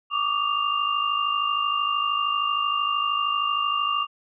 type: tone cluster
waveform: sine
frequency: 1149 / 1202 / 2796 Hz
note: D6 / D6 / F7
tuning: -38 / +40 / +1 cents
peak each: -25 / -26 / -27 dBFS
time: 0.1-4.07 s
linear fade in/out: 50 ms
effects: none